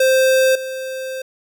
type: tone with level steps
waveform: square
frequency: 523.3 Hz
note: C5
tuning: in tune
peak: -12 / -25 dBFS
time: 0-1.22 s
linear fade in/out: 5 ms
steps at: 0.55 s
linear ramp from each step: 5 ms
effects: none